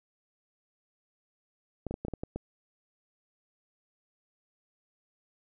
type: clicks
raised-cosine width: 2 ms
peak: -21 dBFS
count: 8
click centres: 1.867 / 1.91 / 1.941 / 2.05 / 2.083 / 2.137 / 2.235 / 2.36 s
effects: none